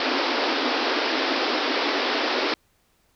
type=band-pass noise; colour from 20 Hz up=pink; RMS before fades=-24 dBFS; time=0-2.54 s; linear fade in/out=2 ms; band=250 to 5300 Hz; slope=96 dB/octave; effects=pink hiss -65 dBFS RMS until 3.15 s